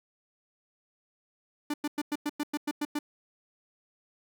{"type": "tone bursts", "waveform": "45% pulse", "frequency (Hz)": 295, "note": "D4", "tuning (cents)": 8, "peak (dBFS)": -28, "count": 10, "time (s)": [1.7, 2.99], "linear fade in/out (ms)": 5, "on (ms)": 39, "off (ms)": 100, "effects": []}